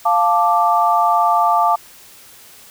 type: chord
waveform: sine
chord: D minor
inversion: first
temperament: equal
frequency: 698.5 / 880 / 1174.7 Hz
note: F5 / A5 / D6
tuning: 0 / 0 / 0 cents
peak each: -16 dBFS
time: 0.05-1.76 s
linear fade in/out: 10 ms
effects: white hiss -43 dBFS RMS until 2.7 s